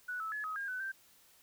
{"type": "tone with pitch steps", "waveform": "sine", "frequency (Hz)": [1477, 1306, 1705, 1267, 1616, 1505, 1568], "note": ["F#6", "E6", "G#6", "D#6", "G#6", "F#6", "G6"], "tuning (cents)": [-3, -17, 45, 31, -48, 29, 0], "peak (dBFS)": -36, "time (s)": [0.08, 0.92], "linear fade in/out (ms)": 10, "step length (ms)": 120, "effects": ["white hiss -64 dBFS RMS until 1.42 s"]}